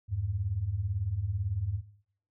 sine beating tone pair, 83.8 / 101.8 Hz, E2 / G#2, +29 / -34 cents, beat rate 18 Hz, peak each -35 / -30 dBFS, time 0.08-1.82 s, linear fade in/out 50 ms, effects noise-tail reverb RT60 0.6 s tail -18 dB re dry

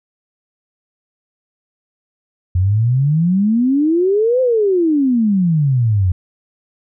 sine exponential two-way sweep, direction up then down, 87.31 to 523.3 to 87.31 Hz, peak -11 dBFS, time 2.55-6.12 s, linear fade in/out 5 ms, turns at 4.41 s, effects none

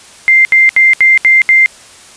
sine tone bursts, 2093 Hz, C7, in tune, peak -3 dBFS, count 6, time 0.28-1.66 s, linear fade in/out 0 ms, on 170 ms, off 72 ms, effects white hiss -37 dBFS RMS until 2.16 s + resampled to 22050 Hz

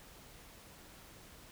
silence, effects pink hiss -56 dBFS RMS until 1.51 s

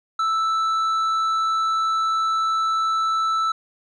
sine tone with tanh clipping, 1318.5 Hz, E6, in tune, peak -20 dBFS, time 0.19-3.52 s, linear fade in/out 5 ms, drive 7 dB, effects none

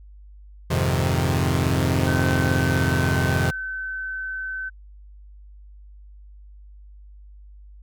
sawtooth chord, F minor seventh, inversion none, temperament equal, 87.31 / 103.83 / 130.81 / 155.56 Hz, F2 / Ab2 / C3 / Eb3, 0 / 0 / 0 / 0 cents, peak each -19 / -24 / -19 / -23 dBFS, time 0.7-3.51 s, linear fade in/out 10 ms
sine tone, 1528 Hz, G6, 45 cents flat, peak -27 dBFS, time 2.06-4.7 s, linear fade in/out 20 ms
effects added 50 Hz sine -42 dBFS peak until 7.82 s

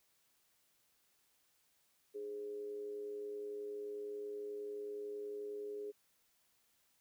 sine tone with amplitude modulation, 415.3 Hz, G#4, in tune, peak -39 dBFS, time 2.14-5.92 s, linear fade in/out 20 ms, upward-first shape sine, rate 111 Hz, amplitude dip 45%, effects white hiss -75 dBFS RMS until 7 s

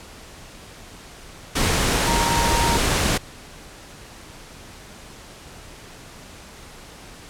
sine tone in noise, 932.3 Hz, A#5, in tune, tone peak -22 dBFS, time 2.07-2.77 s, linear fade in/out 10 ms, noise pink, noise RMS -20 dBFS, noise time 1.55-3.18 s, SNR -5 dB, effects pink hiss -42 dBFS RMS until 7.29 s + low-pass 10000 Hz 12 dB/octave

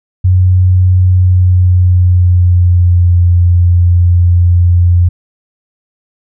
sine tone with pitch glide, 91.7 to 87.81 Hz, F#2 to F2, -15 to +10 cents, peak -4 dBFS, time 0.24-5.09 s, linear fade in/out 10 ms, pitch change -75 cents, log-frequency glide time 1.07-3.2 s, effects none

